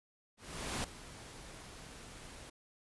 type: noise with ADSR envelope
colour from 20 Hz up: pink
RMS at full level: -36 dBFS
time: 0.37-2.5 s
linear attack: 470 ms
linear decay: 4 ms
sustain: -15 dB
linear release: 8 ms
effects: resampled to 24000 Hz